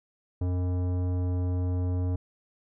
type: tone with tanh clipping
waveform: sine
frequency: 90.1 Hz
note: F#2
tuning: 45 cents flat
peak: -27 dBFS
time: 0.41-2.16 s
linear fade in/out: 5 ms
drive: 15 dB
effects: none